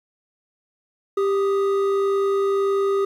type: tone pair together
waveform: triangle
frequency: 394.4 / 1244.9 Hz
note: G4 / D#6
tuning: +11 / +1 cents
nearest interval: octave + minor sixth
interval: 1990 cents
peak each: -16 / -27 dBFS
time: 1.17-3.05 s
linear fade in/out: 5 ms
effects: 9-bit